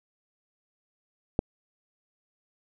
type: click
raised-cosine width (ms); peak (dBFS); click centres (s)
2; -9; 1.391
effects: none